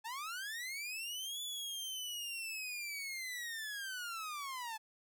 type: linear two-way sweep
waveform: sawtooth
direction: up then down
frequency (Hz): 857 to 3470 to 857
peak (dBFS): -37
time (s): 0.04-4.78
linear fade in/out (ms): 20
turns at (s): 1.42
effects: none